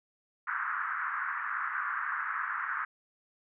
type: band-pass noise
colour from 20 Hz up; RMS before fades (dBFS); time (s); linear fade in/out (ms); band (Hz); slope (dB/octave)
white; -34; 0.47-2.85; 5; 1100 to 1700; 48
effects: none